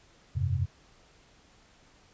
sine chord, F suspended second, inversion none, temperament equal, 87.31 / 98 / 130.81 Hz, F2 / G2 / C3, 0 / 0 / 0 cents, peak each -30 dBFS, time 0.35-0.66 s, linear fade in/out 20 ms, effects pink hiss -60 dBFS RMS until 2.13 s + resampled to 16000 Hz

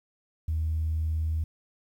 sine tone, 79.4 Hz, D#2, 36 cents sharp, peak -24 dBFS, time 0.48-1.44 s, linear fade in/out 5 ms, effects tanh soft clip ceiling -21 dBFS + 10-bit

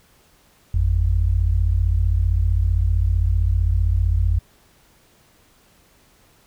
sine tone pair together, 51.13 / 86.6 Hz, G#1 / F2, -26 / -14 cents, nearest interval major sixth, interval 912 cents, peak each -18 dBFS, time 0.74-4.39 s, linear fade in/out 5 ms, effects pink hiss -56 dBFS RMS until 6.46 s

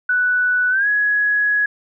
sine tone with pitch glide, 1484 to 1675.4 Hz, F#6 to G#6, +5 to +15 cents, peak -14 dBFS, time 0.09-1.66 s, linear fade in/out 5 ms, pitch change +210 cents, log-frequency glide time 0.7-0.87 s, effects none

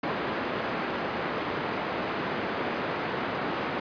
pink band-pass noise, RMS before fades -31 dBFS, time 0.03-3.8 s, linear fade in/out 5 ms, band 230 to 2000 Hz, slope 12 dB/octave, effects resampled to 11025 Hz

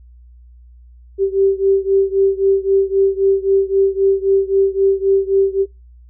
sine beating tone pair, 388.6 / 392.4 Hz, G4 / G4, -15 / +2 cents, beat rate 3.8 Hz, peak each -14 / -16 dBFS, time 1.18-5.66 s, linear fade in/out 50 ms, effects noise-tail reverb RT60 0.2 s tail -20 dB re dry + added 60 Hz sine -40 dBFS peak until 6.09 s

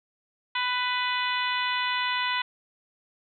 harmonic tone with a mistuned harmonic, 496.9 Hz, B4, 11 cents sharp, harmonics 2 / 3 / 4 / 5 / 6 / 7 / 8, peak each -29 / -33 / -31 / -34 / -34 / -34 / -39 dBFS, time 0.55-2.42 s, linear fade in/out 5 ms, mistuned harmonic 8, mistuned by +20 cents, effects none

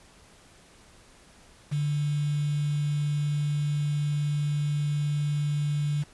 sine tone with quantisation, 146.83 Hz, D3, in tune, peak -24 dBFS, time 1.71-6.04 s, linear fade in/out 20 ms, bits 7, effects pink hiss -55 dBFS RMS until 6.13 s + resampled to 24000 Hz

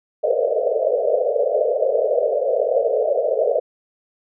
pink band-pass noise, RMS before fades -19 dBFS, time 0.23-3.6 s, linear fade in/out 10 ms, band 440 to 660 Hz, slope 96 dB/octave, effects none

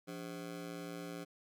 25% pulse ring-modulated tone, 231.1 Hz, A#3, 15 cents flat, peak -36 dBFS, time 0.07-1.25 s, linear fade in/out 20 ms, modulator 58.9 Hz, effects none

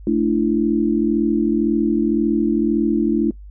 sine chord, A suspended fourth, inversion none, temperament equal with one note detuned, 220 / 293.7 / 335.6 Hz, A3 / D4 / E4, 0 / 0 / +31 cents, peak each -19 dBFS, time 0.07-3.31 s, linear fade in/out 2 ms, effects noise-tail reverb RT60 0.1 s tail -21 dB re dry + added 50 Hz sine -35 dBFS peak until 3.5 s

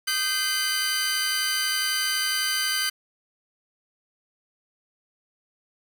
sawtooth tone cluster, 1232 / 1551 / 2054 / 3012 / 4725 Hz, D#6 / G6 / C7 / F#7 / D8, -17 / -19 / -33 / +30 / +10 cents, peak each -32 / -25 / -28 / -27 / -25 dBFS, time 0.07-2.9 s, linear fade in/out 10 ms, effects none

